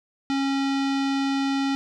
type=tone with low-pass filter; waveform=square; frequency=273.8 Hz; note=C#4; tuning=21 cents flat; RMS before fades=-24 dBFS; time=0.3-1.75 s; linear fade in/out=0 ms; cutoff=4500 Hz; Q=1.4; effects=none